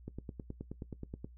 click train, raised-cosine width 3 ms, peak -28 dBFS, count 12, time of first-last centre 0.08-1.245 s, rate 9.44 Hz, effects noise-tail reverb RT60 0.1 s tail -18 dB re dry + added 60 Hz sine -52 dBFS peak until 1.37 s

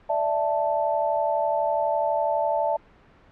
sine chord, D suspended second, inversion none, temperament equal, 587.3 / 659.3 / 880 Hz, D5 / E5 / A5, 0 / 0 / 0 cents, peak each -26 / -25 / -25 dBFS, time 0.09-2.77 s, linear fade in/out 10 ms, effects pink hiss -54 dBFS RMS until 3.31 s + low-pass 2000 Hz 12 dB/octave

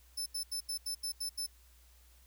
25% pulse tone bursts, 5274 Hz, E8, in tune, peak -30 dBFS, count 8, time 0.17-1.466 s, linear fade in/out 10 ms, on 92 ms, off 80 ms, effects added 60 Hz sine -60 dBFS peak until 2.26 s + white hiss -66 dBFS RMS until 2.26 s

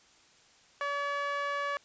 sawtooth tone with band-pass filter, 570 Hz, C#5, 48 cents sharp, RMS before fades -33 dBFS, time 0.81-1.77 s, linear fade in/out 0 ms, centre 1400 Hz, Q 1.7, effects white hiss -61 dBFS RMS until 1.84 s + resampled to 16000 Hz

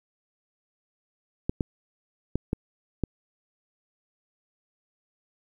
clicks, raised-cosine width 3 ms, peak -12 dBFS, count 5, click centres 1.495 / 1.608 / 2.356 / 2.531 / 3.037 s, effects 9-bit

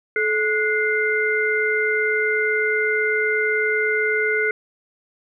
sine tone cluster, 432.3 / 1462 / 2090 Hz, A4 / F#6 / C7, -31 / -21 / -2 cents, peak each -22 dBFS, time 0.16-4.51 s, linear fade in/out 2 ms, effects none

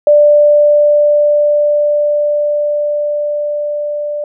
sine tone with level ramp, 590 Hz, D5, 8 cents sharp, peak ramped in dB -3 to -16 dBFS, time 0.07-4.24 s, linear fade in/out 2 ms, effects none

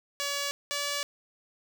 5% pulse tone pair in turn, 568 / 574.3 Hz, C#5 / D5, +42 / -39 cents, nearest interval unison, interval 19 cents, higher second, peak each -18 dBFS, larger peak neither, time 0.2-0.51 / 0.71-1.03 s, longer second, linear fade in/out 0 ms, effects none

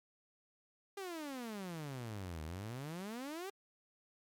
sawtooth exponential two-way sweep, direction down then up, 406.2 to 75.4 to 406.2 Hz, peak -38 dBFS, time 0.97-3.5 s, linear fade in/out 5 ms, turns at 2.43 s, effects MP3 96 kbps

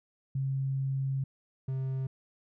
sine / triangle tone pair in turn, 135 / 132.37 Hz, C#3 / C3, -45 / +20 cents, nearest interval unison, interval 35 cents, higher first, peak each -28 dBFS, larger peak neither, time 0.35-1.24 / 1.68-2.07 s, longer first, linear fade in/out 5 ms, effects none

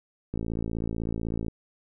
click train, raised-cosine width 3 ms, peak -18 dBFS, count 65, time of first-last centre 0.34-1.483 s, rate 56 Hz, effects none

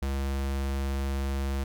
square tone, 68.3 Hz, C#2, 25 cents flat, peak -28 dBFS, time 0.02-1.64 s, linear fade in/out 5 ms, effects none

